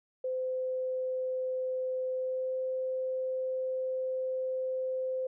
sine tone with pitch glide, 514 to 517.6 Hz, C5 to C5, -31 to -19 cents, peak -30 dBFS, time 0.24-5.27 s, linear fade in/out 5 ms, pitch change +12 cents, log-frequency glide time 2.13-2.56 s, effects none

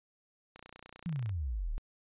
click train, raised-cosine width 0.3 ms, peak -33 dBFS, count 23, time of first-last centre 0.56-1.293 s, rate 30 Hz
sine exponential sweep, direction down, 180.3 to 31.45 Hz, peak -32 dBFS, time 1.06-1.78 s, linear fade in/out 0 ms
effects resampled to 8000 Hz

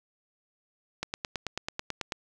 click train, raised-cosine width 0.2 ms, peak -14 dBFS, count 11, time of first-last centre 1.03-2.122 s, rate 9.16 Hz, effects none

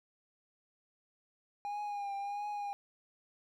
triangle tone with vibrato, 813 Hz, G#5, 37 cents flat, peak -34 dBFS, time 1.65-2.73 s, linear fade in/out 0 ms, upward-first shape triangle, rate 1.5 Hz, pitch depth 44 cents each way, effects none

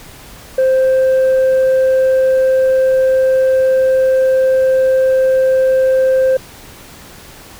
sine tone, 523.3 Hz, C5, in tune, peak -6 dBFS, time 0.58-6.37 s, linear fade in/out 5 ms, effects tanh soft clip ceiling -8 dBFS + pink hiss -37 dBFS RMS until 7.59 s

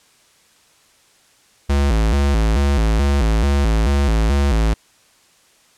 square tone with vibrato, 62 Hz, B1, 7 cents sharp, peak -14 dBFS, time 1.69-4.74 s, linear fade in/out 10 ms, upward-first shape square, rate 2.3 Hz, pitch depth 220 cents each way, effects white hiss -54 dBFS RMS until 5.77 s + low-pass 9000 Hz 12 dB/octave

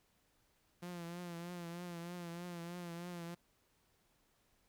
sawtooth tone with vibrato, 173.1 Hz, F3, 15 cents flat, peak -40 dBFS, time 0.82-3.35 s, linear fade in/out 10 ms, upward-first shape triangle, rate 3.2 Hz, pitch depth 57 cents each way, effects pink hiss -75 dBFS RMS until 4.68 s

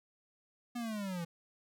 square linear sweep, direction down, 244.7 to 164.81 Hz, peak -37 dBFS, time 0.75-1.25 s, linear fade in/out 10 ms, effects none

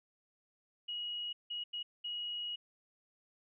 sine tone bursts at uneven times, 2900 Hz, F#7, 35 cents flat, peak -37 dBFS, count 4, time 0.88-1.33 / 1.5-1.64 / 1.73-1.83 / 2.04-2.56 s, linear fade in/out 10 ms, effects none

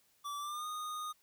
square tone with pitch glide, 1157 to 1232.9 Hz, D6 to D#6, -26 to -16 cents, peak -39 dBFS, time 0.24-1.13 s, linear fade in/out 20 ms, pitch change +110 cents, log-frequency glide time 0.38-0.66 s, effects white hiss -71 dBFS RMS until 1.22 s

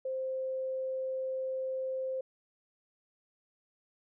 sine tone, 523.3 Hz, C5, in tune, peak -32 dBFS, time 0.05-2.21 s, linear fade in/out 5 ms, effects none

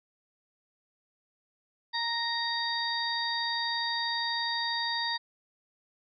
harmonic tone, 932.3 Hz, A#5, in tune, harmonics 1 / 2 / 4 / 5, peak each -34 / -34 / -34 / -34 dBFS, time 1.93-5.18 s, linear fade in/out 20 ms, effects none

